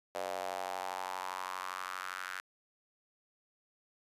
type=tone with high-pass filter sweep; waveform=square; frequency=46.25 Hz; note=F#1; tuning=in tune; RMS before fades=-40 dBFS; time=0.15-2.4 s; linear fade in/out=0 ms; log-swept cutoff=600 to 1500 Hz; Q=3.7; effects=resampled to 32000 Hz